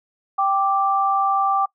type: tone pair together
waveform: sine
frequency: 784 / 1174.7 Hz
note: G5 / D6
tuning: 0 / 0 cents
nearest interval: perfect fifth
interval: 700 cents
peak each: -19 dBFS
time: 0.38-1.66 s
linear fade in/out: 10 ms
effects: noise-tail reverb RT60 0.1 s tail -23 dB re dry